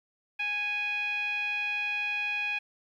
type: tone with low-pass filter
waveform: 10% pulse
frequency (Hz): 828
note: G#5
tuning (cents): -5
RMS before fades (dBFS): -31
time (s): 0.39-2.59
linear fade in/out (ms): 10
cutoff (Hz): 2500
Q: 5.7
effects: 11-bit